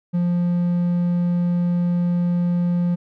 triangle tone, 175 Hz, F3, 4 cents sharp, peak -15 dBFS, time 0.13-2.96 s, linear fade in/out 20 ms, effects none

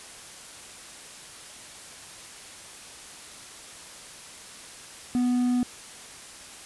triangle tone with quantisation, 246.9 Hz, B3, in tune, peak -19 dBFS, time 5.15-5.63 s, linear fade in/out 0 ms, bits 8, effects white hiss -44 dBFS RMS until 6.65 s + resampled to 24000 Hz

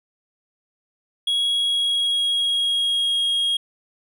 triangle tone with pitch glide, 3322 to 3271 Hz, G#7 to G#7, 0 to -27 cents, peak -17 dBFS, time 1.27-3.57 s, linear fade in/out 5 ms, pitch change -27 cents, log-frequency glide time 1.46-3.23 s, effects none

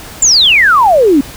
sine exponential sweep, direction down, 7459 to 260 Hz, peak -4 dBFS, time 0.22-1.21 s, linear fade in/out 5 ms, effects added 50 Hz sine -37 dBFS peak until 1.36 s + pink hiss -30 dBFS RMS until 1.36 s

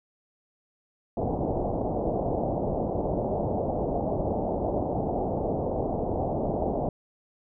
white low-pass noise, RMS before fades -28 dBFS, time 1.17-6.89 s, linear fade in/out 2 ms, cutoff 770 Hz, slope 48 dB/octave, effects none

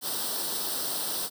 white noise with comb filter, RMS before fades -31 dBFS, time 0.01-1.3 s, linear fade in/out 50 ms, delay 0.22 ms, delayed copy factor +0.75, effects high-pass 200 Hz 12 dB/octave

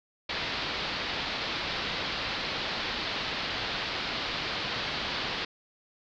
white low-pass noise, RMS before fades -33 dBFS, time 0.29-5.45 s, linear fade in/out 5 ms, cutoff 4600 Hz, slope 48 dB/octave, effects none

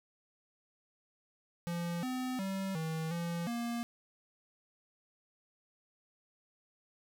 square tone with pitch steps, 171.6 / 255.1 / 193.1 / 160.3 / 170.4 / 235.7 Hz, F3 / C4 / G3 / E3 / F3 / A#3, -30 / -44 / -26 / -48 / -42 / +19 cents, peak -35 dBFS, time 1.67-3.83 s, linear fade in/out 0 ms, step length 360 ms, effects none

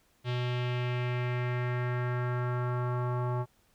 square tone with low-pass filter sweep, 123.47 Hz, B2, in tune, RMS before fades -31 dBFS, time 0.24-3.46 s, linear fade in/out 50 ms, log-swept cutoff 3400 to 1000 Hz, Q 2.4, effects pink hiss -68 dBFS RMS until 3.74 s

